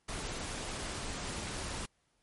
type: noise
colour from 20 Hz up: pink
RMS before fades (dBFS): -39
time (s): 0.08-1.86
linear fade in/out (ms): 10
effects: pink hiss -75 dBFS RMS until 2.22 s + MP3 48 kbps